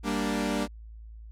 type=chord; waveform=sawtooth; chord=G minor; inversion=none; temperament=equal; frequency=196 / 233.1 / 293.7 Hz; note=G3 / Bb3 / D4; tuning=0 / 0 / 0 cents; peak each=-27 dBFS; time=0.03-0.68 s; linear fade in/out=50 ms; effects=added 55 Hz sine -42 dBFS peak until 1.31 s + low-pass 11000 Hz 12 dB/octave